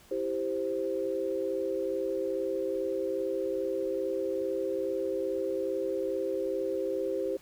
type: chord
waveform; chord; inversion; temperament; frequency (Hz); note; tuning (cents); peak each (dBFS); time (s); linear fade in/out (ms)
sine; C major; first; equal; 329.6 / 392 / 523.3; E4 / G4 / C5; 0 / 0 / 0; -36 / -32 / -32; 0.11-7.37; 5
effects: pink hiss -57 dBFS RMS until 7.41 s